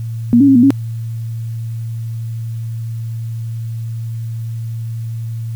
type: tone with pitch steps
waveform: sine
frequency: 237.4 / 280.3 / 270.3 / 240.3 / 274.8 Hz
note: A#3 / C#4 / C#4 / B3 / C#4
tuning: +32 / +19 / -44 / -47 / -15 cents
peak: -5 dBFS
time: 0.33-0.705 s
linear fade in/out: 0 ms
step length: 75 ms
effects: added 114 Hz sine -20 dBFS peak until 5.55 s + white hiss -49 dBFS RMS until 5.55 s